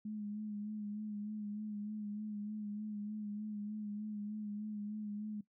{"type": "tone with vibrato", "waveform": "sine", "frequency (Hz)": 210, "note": "G#3", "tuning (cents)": 19, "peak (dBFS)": -39, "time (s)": [0.05, 5.41], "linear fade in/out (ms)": 5, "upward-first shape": "sine", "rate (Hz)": 3.3, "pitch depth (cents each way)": 35, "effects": ["noise-tail reverb RT60 0.1 s tail -17 dB re dry"]}